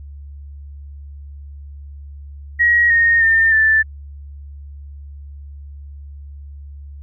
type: tone with pitch steps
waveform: sine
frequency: 1899 / 1852.4 / 1807 / 1762.6 Hz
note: A#6 / A#6 / A6 / A6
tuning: +32 / -11 / +46 / +3 cents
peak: -10 dBFS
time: 2.59-3.83 s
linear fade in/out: 20 ms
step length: 310 ms
effects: added 71 Hz sine -32 dBFS peak until 7.02 s